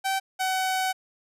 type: tone pair in turn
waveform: sawtooth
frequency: 772 / 753.1 Hz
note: G5 / F#5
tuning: -27 / +30 cents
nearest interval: unison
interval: 43 cents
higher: first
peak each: -20 dBFS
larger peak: neither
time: 0.04-0.2 / 0.39-0.93 s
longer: second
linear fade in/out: 20 ms
effects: resampled to 32000 Hz